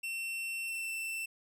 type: tone with pitch glide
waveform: 45% pulse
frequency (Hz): 2700 to 2675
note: E7 to E7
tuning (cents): +41 to +25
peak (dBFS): -35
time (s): 0.03-1.26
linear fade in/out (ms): 10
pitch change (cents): -16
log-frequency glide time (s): 0.65-0.92
effects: none